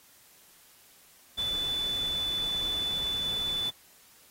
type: tone in noise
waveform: sine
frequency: 3490 Hz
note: A7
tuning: 15 cents flat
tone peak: -28 dBFS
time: 1.37-3.71 s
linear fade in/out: 20 ms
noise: pink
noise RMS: -43 dBFS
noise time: 1.37-3.71 s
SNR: +12 dB
effects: white hiss -58 dBFS RMS until 4.3 s + AAC 48 kbps